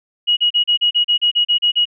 sine tone bursts, 2900 Hz, F#7, 35 cents flat, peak -11 dBFS, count 12, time 0.27-1.855 s, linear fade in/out 20 ms, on 100 ms, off 35 ms, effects none

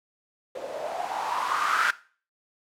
violet noise with low-pass filter sweep, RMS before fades -28 dBFS, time 0.55-1.91 s, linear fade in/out 5 ms, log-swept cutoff 500 to 1500 Hz, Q 6.8, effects noise-tail reverb RT60 0.4 s tail -18 dB re dry

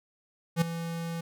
square tone with ADSR envelope, 167.1 Hz, E3, 24 cents sharp, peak -20 dBFS, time 0.56-1.21 s, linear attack 55 ms, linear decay 8 ms, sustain -13 dB, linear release 7 ms, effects none

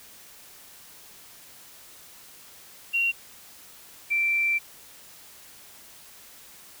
sine tone pair in turn, 2752 / 2346 Hz, F7 / D7, -26 / -2 cents, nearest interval minor third, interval 276 cents, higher first, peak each -21 dBFS, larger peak neither, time 2.93-3.12 / 4.1-4.59 s, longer second, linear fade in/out 20 ms, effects white hiss -49 dBFS RMS until 6.8 s

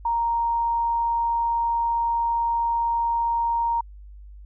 sine tone, 932.3 Hz, A#5, in tune, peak -20 dBFS, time 0.05-3.81 s, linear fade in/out 5 ms, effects added 50 Hz sine -40 dBFS peak until 4.45 s

